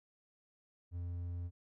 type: tone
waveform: triangle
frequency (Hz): 87.31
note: F2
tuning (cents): 0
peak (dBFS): -36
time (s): 0.91-1.51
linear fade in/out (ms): 50
effects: none